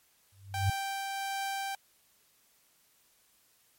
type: tone with exponential growth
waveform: sine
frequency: 98 Hz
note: G2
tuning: in tune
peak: -22 dBFS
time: 0.32-0.7 s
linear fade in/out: 5 ms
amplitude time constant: 81 ms
type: tone with tremolo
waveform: sawtooth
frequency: 784 Hz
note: G5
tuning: in tune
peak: -28 dBFS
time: 0.54-1.75 s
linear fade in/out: 2 ms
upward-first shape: triangle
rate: 1.4 Hz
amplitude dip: 25%
effects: white hiss -67 dBFS RMS until 3.78 s + MP3 64 kbps